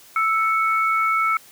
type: tone pair together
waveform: sine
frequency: 1318.5 / 2215 Hz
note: E6 / C#7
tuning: 0 / -2 cents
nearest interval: major sixth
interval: 898 cents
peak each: -18 / -23 dBFS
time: 0.16-1.37 s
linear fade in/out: 2 ms
effects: white hiss -48 dBFS RMS until 1.51 s + high-pass 100 Hz 12 dB/octave